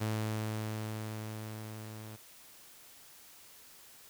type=tone with level ramp; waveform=sawtooth; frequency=108.6 Hz; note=A2; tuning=22 cents flat; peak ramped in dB=-27 to -41 dBFS; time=0-2.17 s; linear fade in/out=20 ms; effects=white hiss -56 dBFS RMS until 4.09 s